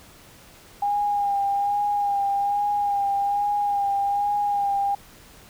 sine tone with vibrato, 810 Hz, G#5, 43 cents flat, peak -20 dBFS, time 0.82-4.95 s, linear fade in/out 5 ms, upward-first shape sine, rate 1.2 Hz, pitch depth 25 cents each way, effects pink hiss -49 dBFS RMS until 5.49 s

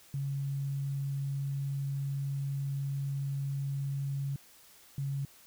sine tone bursts at uneven times, 138.59 Hz, C#3, in tune, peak -31 dBFS, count 2, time 0.14-4.36 / 4.98-5.25 s, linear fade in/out 2 ms, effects white hiss -58 dBFS RMS until 5.46 s

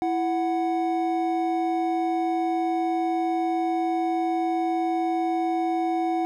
triangle tone pair together, 332.1 / 740 Hz, E4 / F#5, +13 / 0 cents, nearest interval octave + major second, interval 1387 cents, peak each -23 dBFS, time 0.02-6.25 s, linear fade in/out 0 ms, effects none

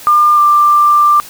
sine tone pair in turn, 1200 / 1184.2 Hz, D6 / D6, +37 / +14 cents, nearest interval unison, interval 23 cents, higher first, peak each -5 dBFS, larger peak neither, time 0.07-0.37 / 0.37-1.2 s, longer second, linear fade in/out 0 ms, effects white hiss -33 dBFS RMS until 1.29 s

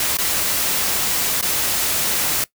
white noise with dropouts, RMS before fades -20 dBFS, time 0-2.44 s, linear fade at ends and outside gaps 2 ms, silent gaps 0.171-0.185 / 1.412-1.425 s, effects noise-tail reverb RT60 0.1 s tail -19 dB re dry

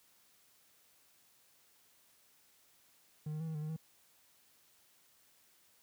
triangle tone with pitch steps, 152.5 / 154.1 / 162 / 158.8 / 150.6 / 154.3 / 159.5 Hz, D#3 / D#3 / E3 / D#3 / D3 / D#3 / D#3, -34 / -16 / -30 / +36 / +44 / -14 / +43 cents, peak -35 dBFS, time 3.26-3.764 s, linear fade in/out 5 ms, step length 72 ms, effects white hiss -68 dBFS RMS until 5.82 s + high-pass 60 Hz 12 dB/octave

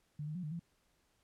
sine tone with pitch steps, 148.8 / 153.2 / 180.7 / 151.1 / 169.2 Hz, D3 / D#3 / F#3 / D3 / E3, +23 / -27 / -41 / +50 / +45 cents, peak -38 dBFS, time 0.19-0.595 s, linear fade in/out 5 ms, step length 81 ms, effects pink hiss -75 dBFS RMS until 1.23 s + low-pass 12000 Hz 12 dB/octave

